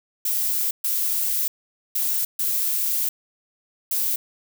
violet noise bursts at uneven times, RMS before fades -23 dBFS, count 5, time 0.25-0.71 / 0.84-1.48 / 1.95-2.25 / 2.39-3.09 / 3.91-4.16 s, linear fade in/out 5 ms, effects none

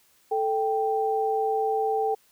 sine tone pair together, 439.7 / 784 Hz, A4 / G5, -1 / 0 cents, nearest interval minor seventh, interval 1001 cents, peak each -25 dBFS, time 0.31-2.15 s, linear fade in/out 10 ms, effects white hiss -62 dBFS RMS until 2.31 s

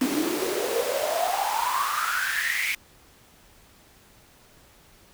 pink noise with high-pass filter sweep, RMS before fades -26 dBFS, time 0.01-2.75 s, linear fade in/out 2 ms, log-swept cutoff 260 to 2300 Hz, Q 9.5, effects pink hiss -55 dBFS RMS until 5.13 s

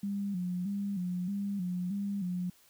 sine tone with vibrato, 189.7 Hz, F#3, 43 cents sharp, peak -31 dBFS, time 0.03-2.5 s, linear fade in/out 5 ms, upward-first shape square, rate 1.6 Hz, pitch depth 96 cents each way, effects white hiss -63 dBFS RMS until 2.69 s

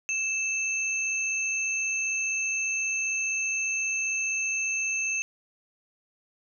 sine tone pair together, 2637 / 6332 Hz, E7 / G8, 0 / +17 cents, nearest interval octave + minor third, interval 1517 cents, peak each -27 / -31 dBFS, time 0.09-5.22 s, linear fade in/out 0 ms, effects none

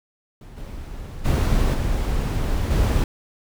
brown noise with level steps, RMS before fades -40 / -34 / -18 / -22 / -18 dBFS, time 0.41-3.04 s, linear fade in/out 2 ms, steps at 0.56 / 1.24 / 1.73 / 2.7 s, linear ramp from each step 20 ms, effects none

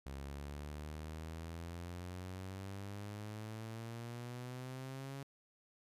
sawtooth exponential sweep, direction up, 67.8 to 138.7 Hz, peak -40 dBFS, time 0.06-5.23 s, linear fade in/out 0 ms, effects resampled to 32000 Hz

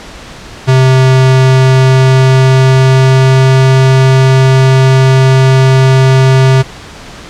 square tone with pitch glide, 130.81 to 131.95 Hz, C3 to C3, 0 to +15 cents, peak -4 dBFS, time 0.67-6.63 s, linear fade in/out 20 ms, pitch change +15 cents, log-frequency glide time 1.04-3.64 s, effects pink hiss -29 dBFS RMS until 7.29 s + low-pass 6000 Hz 12 dB/octave

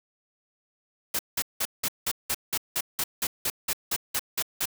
white noise bursts, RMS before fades -27 dBFS, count 16, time 1.14-4.656 s, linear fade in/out 5 ms, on 51 ms, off 180 ms, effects none

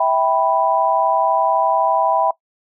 sine chord, E minor, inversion none, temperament equal with one note detuned, 652.1 / 784 / 987.8 Hz, E5 / G5 / B5, -19 / 0 / 0 cents, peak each -18 dBFS, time 0-2.31 s, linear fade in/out 5 ms, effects noise-tail reverb RT60 0.1 s tail -19 dB re dry

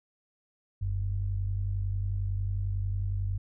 sine tone pair together, 45.72 / 96.8 Hz, F#1 / G2, -20 / -21 cents, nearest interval octave + minor second, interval 1299 cents, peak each -32 / -29 dBFS, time 0.81-3.38 s, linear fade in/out 10 ms, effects none

